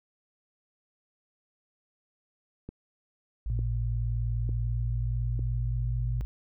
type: click train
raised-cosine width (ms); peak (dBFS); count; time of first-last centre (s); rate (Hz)
3; -26; 4; 2.69-5.393; 1.11
type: tone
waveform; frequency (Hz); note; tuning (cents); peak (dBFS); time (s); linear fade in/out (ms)
sine; 54.7; A1; -9; -29; 3.46-6.25; 0
type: tone with pitch glide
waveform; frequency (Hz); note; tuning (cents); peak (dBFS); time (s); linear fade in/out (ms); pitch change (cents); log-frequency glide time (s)
sine; 114.9 to 120.2; A#2 to B2; -25 to -46; -29; 3.5-6.21; 0; +79; 4.51-6.08
effects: none